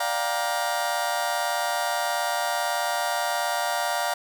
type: chord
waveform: 30% pulse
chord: G minor seventh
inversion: second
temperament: just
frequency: 588 / 705.6 / 784 / 940.8 Hz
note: D5 / F5 / G5 / Bb5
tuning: +2 / +18 / 0 / +16 cents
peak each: -29 / -25 / -30 / -27 dBFS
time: 0-4.14 s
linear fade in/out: 5 ms
effects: none